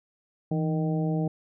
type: harmonic tone with a mistuned harmonic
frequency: 155.4 Hz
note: D#3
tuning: 2 cents flat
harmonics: 1 / 2 / 3 / 4 / 5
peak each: -25 / -31 / -35 / -37 / -39 dBFS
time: 0.51-1.28 s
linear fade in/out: 5 ms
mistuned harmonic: 1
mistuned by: +80 cents
effects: none